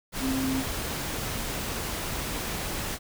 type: tone in noise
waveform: sine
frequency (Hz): 264.4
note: C4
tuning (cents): +18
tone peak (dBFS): -26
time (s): 0.19-0.64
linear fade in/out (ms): 50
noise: pink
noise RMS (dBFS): -32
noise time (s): 0.12-2.99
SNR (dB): +3
effects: none